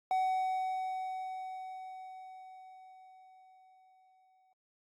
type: tone with exponential decay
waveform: triangle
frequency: 751 Hz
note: F#5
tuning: 26 cents sharp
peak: -25 dBFS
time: 0.11-4.53 s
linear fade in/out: 1 ms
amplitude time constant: 960 ms
effects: AAC 48 kbps